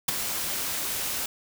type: noise with ADSR envelope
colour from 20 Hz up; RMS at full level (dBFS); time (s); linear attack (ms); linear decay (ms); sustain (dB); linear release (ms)
white; -21; 0.08-1.26; 7; 15; -9; 4
effects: none